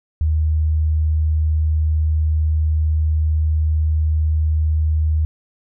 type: tone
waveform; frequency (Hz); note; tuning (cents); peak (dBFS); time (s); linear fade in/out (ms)
sine; 77.78; D#2; 0; -14; 0.21-5.25; 0
effects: none